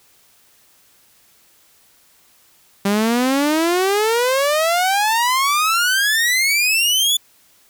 sawtooth exponential sweep, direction up, 196 to 3495 Hz, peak -11 dBFS, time 2.85-7.17 s, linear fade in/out 5 ms, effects white hiss -54 dBFS RMS until 7.69 s

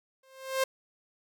sawtooth tone with exponential growth, 529 Hz, C5, 19 cents sharp, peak -19 dBFS, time 0.23-0.64 s, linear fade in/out 5 ms, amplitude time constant 89 ms, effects none

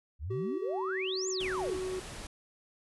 sine exponential two-way sweep, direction up then down, 64.5 to 7459 to 254.2 Hz, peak -34 dBFS, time 0.19-1.78 s, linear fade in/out 50 ms, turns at 1.29 s
triangle tone with pitch glide, 381.6 to 372.5 Hz, G4 to F#4, -47 to +12 cents, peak -31 dBFS, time 0.3-2 s, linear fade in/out 10 ms, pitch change -41 cents, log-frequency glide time 0.55-1.66 s
pink low-pass noise, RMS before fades -44 dBFS, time 1.4-2.27 s, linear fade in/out 5 ms, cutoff 11000 Hz, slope 96 dB/octave
effects none

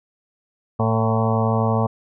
harmonic tone with a mistuned harmonic, 112.1 Hz, A2, 33 cents sharp, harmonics 1 / 2 / 4 / 5 / 6 / 7 / 8 / 9 / 10, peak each -20 / -23 / -26 / -27 / -28 / -28 / -29 / -30 / -30 dBFS, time 0.79-1.87 s, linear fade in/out 10 ms, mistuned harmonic 7, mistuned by -30 cents, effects none

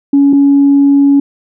sine tone pair in turn, 280.5 / 280.5 Hz, C#4 / C#4, +21 / +21 cents, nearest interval unison, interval 0 cents, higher neither, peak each -3 dBFS, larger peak neither, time 0.13-0.33 / 0.33-1.2 s, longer second, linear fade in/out 5 ms, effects tanh soft clip ceiling 0 dBFS

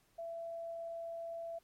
sine tone, 669 Hz, E5, 25 cents sharp, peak -40 dBFS, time 0.18-1.59 s, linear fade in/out 10 ms, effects pink hiss -72 dBFS RMS until 1.63 s + MP3 64 kbps

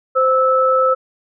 sine tone pair together, 520 / 1309.5 Hz, C5 / E6, -11 / -12 cents, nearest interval octave + major third, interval 1599 cents, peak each -14 dBFS, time 0.15-0.95 s, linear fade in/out 20 ms, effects none

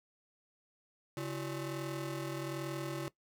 30% pulse ring-modulated tone, 237.4 Hz, A#3, 32 cents sharp, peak -31 dBFS, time 1.17-3.08 s, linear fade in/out 0 ms, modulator 98.1 Hz, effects noise-tail reverb RT60 0.1 s tail -18 dB re dry

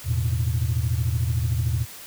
sine chord, E suspended fourth, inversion none, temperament equal, 82.41 / 110 / 123.47 Hz, E2 / A2 / B2, 0 / 0 / 0 cents, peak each -24 dBFS, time 0.04-1.86 s, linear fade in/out 50 ms, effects tanh soft clip ceiling -14 dBFS + white hiss -41 dBFS RMS until 2.06 s

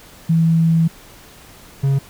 sine / triangle tone pair in turn, 164 / 137.35 Hz, E3 / C#3, -9 / -16 cents, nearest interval minor third, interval 307 cents, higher first, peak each -11 dBFS, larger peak neither, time 0.29-0.88 / 1.83-1.99 s, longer first, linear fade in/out 10 ms, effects pink hiss -43 dBFS RMS until 2.09 s

